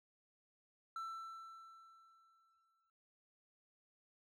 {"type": "tone with exponential decay", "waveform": "triangle", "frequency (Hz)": 1334, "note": "E6", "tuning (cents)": 20, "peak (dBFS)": -39, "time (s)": [0.96, 2.9], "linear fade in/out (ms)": 2, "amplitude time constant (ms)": 420, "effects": []}